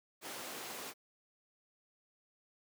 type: high-pass noise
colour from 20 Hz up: pink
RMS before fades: -45 dBFS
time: 0.21-0.94 s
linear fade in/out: 50 ms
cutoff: 330 Hz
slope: 12 dB/octave
effects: none